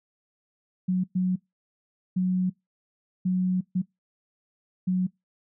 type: tone bursts at uneven times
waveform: sine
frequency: 183.8 Hz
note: F#3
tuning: 11 cents flat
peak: -21 dBFS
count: 6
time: 0.88-1.04 / 1.15-1.36 / 2.16-2.5 / 3.25-3.61 / 3.75-3.82 / 4.87-5.07 s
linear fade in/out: 10 ms
effects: noise-tail reverb RT60 0.2 s tail -25 dB re dry